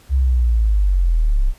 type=linear sweep; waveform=sine; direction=down; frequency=68.4 to 30.87 Hz; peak=-12 dBFS; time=0.09-1.54 s; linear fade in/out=50 ms; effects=pink hiss -50 dBFS RMS until 1.58 s + resampled to 32000 Hz